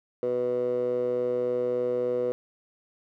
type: tone with band-pass filter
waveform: 15% pulse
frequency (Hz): 123.47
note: B2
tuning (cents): 0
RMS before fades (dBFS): -27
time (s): 0.23-2.32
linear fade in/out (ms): 0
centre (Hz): 480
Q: 5.7
effects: none